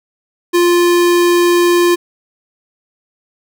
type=tone; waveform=square; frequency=349.2 Hz; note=F4; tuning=in tune; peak=-9 dBFS; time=0.53-1.96 s; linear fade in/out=20 ms; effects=none